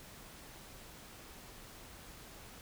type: silence
effects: pink hiss -53 dBFS RMS until 2.61 s